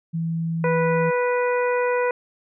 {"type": "tone", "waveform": "sine", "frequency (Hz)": 164.81, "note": "E3", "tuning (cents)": 0, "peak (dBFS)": -22, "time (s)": [0.13, 1.11], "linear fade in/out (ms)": 20}
{"type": "harmonic tone", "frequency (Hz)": 491.9, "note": "B4", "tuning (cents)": -7, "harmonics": [1, 2, 3, 4, 5], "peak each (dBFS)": [-20, -26, -30, -32, -34], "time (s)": [0.64, 2.11], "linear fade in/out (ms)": 2}
{"effects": []}